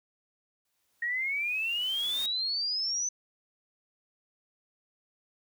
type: noise with exponential growth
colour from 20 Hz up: white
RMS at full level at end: -40 dBFS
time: 0.65-2.26 s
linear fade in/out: 2 ms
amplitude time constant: 350 ms
type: exponential sweep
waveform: sine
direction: up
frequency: 1864.7 to 6110 Hz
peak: -28 dBFS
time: 1.02-3.09 s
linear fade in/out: 5 ms
effects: none